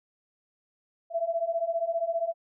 sine beating tone pair, 659.3 / 674.3 Hz, E5 / E5, 0 / +39 cents, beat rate 15 Hz, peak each -30 / -28 dBFS, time 1.1-2.34 s, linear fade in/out 50 ms, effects none

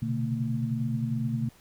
sine tone cluster, 123.1 / 132.9 / 145.7 / 226.1 Hz, B2 / C3 / D3 / A3, -5 / +27 / -13 / +47 cents, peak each -30 / -36 / -34 / -30 dBFS, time 0.02-1.49 s, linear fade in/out 5 ms, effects pink hiss -58 dBFS RMS until 1.6 s

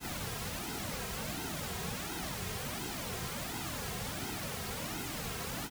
pink noise with flanger, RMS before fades -39 dBFS, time 0-5.7 s, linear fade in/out 50 ms, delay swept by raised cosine 1.7 to 3.5 ms, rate 1.4 Hz, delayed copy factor -0.75, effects none

